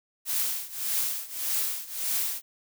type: noise with tremolo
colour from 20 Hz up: blue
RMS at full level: -26 dBFS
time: 0.25-2.42 s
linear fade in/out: 50 ms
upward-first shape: triangle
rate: 1.7 Hz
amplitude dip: 90%
effects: none